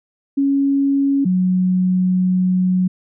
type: tone pair in turn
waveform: sine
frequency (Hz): 277.2 / 183.76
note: C#4 / F#3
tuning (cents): 0 / -12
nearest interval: perfect fifth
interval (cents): 712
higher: first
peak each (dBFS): -13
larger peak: neither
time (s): 0.37-1.25 / 1.25-2.88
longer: second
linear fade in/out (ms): 10
effects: none